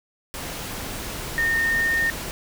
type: tone in noise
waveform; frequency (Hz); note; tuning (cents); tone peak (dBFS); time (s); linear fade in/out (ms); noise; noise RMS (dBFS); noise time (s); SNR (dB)
sine; 1831; A#6; -32; -19; 1.38-2.1; 0; pink; -32; 0.34-2.31; +10
effects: none